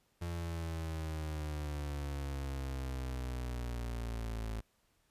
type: exponential sweep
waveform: 35% pulse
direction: down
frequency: 86.4 to 54.4 Hz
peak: -35 dBFS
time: 0.21-4.61 s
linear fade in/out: 10 ms
effects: pink hiss -74 dBFS RMS until 5.1 s + resampled to 32000 Hz